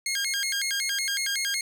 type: tone with vibrato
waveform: 15% pulse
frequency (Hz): 1864.7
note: A#6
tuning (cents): 0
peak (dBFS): -19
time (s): 0.06-1.61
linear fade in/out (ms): 2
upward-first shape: square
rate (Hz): 5.4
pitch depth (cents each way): 250
effects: none